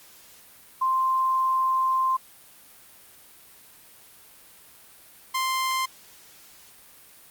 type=tone pair in turn; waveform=sine / sawtooth; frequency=1046.5 / 1046.5 Hz; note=C6 / C6; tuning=0 / 0 cents; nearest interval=unison; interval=0 cents; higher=neither; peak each=-20 dBFS; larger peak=neither; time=0.81-2.17 / 5.34-5.86 s; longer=first; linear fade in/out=10 ms; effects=white hiss -51 dBFS RMS until 7.3 s + Opus 48 kbps